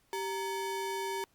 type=ring-modulated tone; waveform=square; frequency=659.3 Hz; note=E5; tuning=in tune; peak=-31 dBFS; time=0.13-1.24 s; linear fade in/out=0 ms; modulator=270 Hz; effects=pink hiss -70 dBFS RMS until 1.34 s + Opus 48 kbps